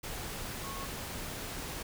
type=tone in noise; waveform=sine; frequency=1097 Hz; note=C#6; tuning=18 cents flat; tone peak=-42 dBFS; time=0.63-0.86 s; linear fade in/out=10 ms; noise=pink; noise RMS=-40 dBFS; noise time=0.03-1.83 s; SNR=-5 dB; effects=none